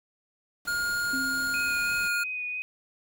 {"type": "noise", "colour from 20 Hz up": "pink", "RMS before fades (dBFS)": -46, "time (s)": [0.65, 2.08], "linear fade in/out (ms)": 2}
{"type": "tone", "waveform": "square", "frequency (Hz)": 1421, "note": "F6", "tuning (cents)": 30, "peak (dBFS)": -27, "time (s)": [0.67, 2.24], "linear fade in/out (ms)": 10}
{"type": "tone with exponential decay", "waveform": "sine", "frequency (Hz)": 264.2, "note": "C4", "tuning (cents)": 17, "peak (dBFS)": -30, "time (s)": [1.13, 2.28], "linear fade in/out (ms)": 5, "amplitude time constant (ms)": 250}
{"type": "tone with vibrato", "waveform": "sine", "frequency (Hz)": 2489, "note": "D#7", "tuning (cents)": 0, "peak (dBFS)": -30, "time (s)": [1.54, 2.62], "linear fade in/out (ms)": 0, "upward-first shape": "sine", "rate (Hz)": 3, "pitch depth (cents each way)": 16}
{"effects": []}